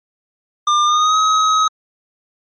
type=tone with pitch glide; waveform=square; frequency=1200 to 1271.4 Hz; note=D6 to D#6; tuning=+37 to +37 cents; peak=-12 dBFS; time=0.67-1.68 s; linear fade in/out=5 ms; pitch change=+100 cents; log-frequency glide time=0.85-1.17 s; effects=low-pass 11000 Hz 12 dB/octave + MP3 32 kbps